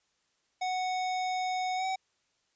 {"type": "tone with pitch glide", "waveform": "square", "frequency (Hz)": [740, 758.6], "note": ["F#5", "F#5"], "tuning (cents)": [0, 43], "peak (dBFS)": -30, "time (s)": [0.61, 1.96], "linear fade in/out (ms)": 10, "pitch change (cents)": 43, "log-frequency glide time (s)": [1.76, 1.85], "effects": ["white hiss -74 dBFS RMS until 2.55 s", "resampled to 16000 Hz"]}